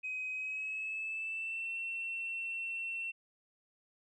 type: tone with pitch glide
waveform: sine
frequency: 2523 to 2704 Hz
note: D#7 to E7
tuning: +23 to +43 cents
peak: -35 dBFS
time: 0.03-3.12 s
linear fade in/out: 20 ms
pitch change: +120 cents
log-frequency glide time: 0.32-1.74 s
effects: tanh soft clip ceiling -31 dBFS